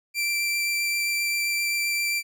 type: tone with vibrato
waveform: sawtooth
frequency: 2349 Hz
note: D7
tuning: in tune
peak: -20 dBFS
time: 0.14-2.23 s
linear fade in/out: 50 ms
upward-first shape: triangle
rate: 7.6 Hz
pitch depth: 10 cents each way
effects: none